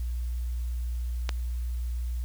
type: click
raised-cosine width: 0.2 ms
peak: -12 dBFS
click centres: 1.292 s
effects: added 60 Hz sine -28 dBFS peak until 2.24 s + white hiss -55 dBFS RMS until 2.24 s